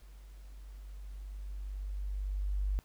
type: tone with level ramp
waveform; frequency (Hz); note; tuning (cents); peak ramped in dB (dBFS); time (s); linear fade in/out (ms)
sine; 49; G1; 0; -50 to -28; 0.02-2.79; 0
effects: pink hiss -65 dBFS RMS until 2.84 s